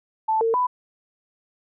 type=tone with pitch steps; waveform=sine; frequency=879 / 454.2 / 995 Hz; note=A5 / A#4 / B5; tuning=-2 / -45 / +13 cents; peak=-18 dBFS; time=0.28-0.67 s; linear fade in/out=10 ms; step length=130 ms; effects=none